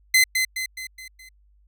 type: tone with echo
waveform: sawtooth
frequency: 2050 Hz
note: C7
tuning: 36 cents flat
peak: -10 dBFS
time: 0.14-0.24 s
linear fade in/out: 5 ms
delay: 210 ms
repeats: 5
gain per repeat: -6 dB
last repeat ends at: 1.29 s
effects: added 50 Hz sine -55 dBFS peak until 1.67 s